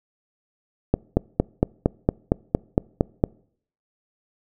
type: click train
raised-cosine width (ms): 2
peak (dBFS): -3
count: 11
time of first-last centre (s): 0.94-3.239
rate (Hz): 4.35
effects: noise-tail reverb RT60 0.6 s tail -26 dB re dry